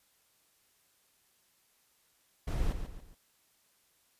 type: noise with echo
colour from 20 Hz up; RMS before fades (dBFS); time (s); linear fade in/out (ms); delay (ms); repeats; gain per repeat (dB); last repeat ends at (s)
brown; -31; 2.47-2.73; 10; 140; 3; -8; 3.15
effects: white hiss -70 dBFS RMS until 4.19 s + resampled to 32000 Hz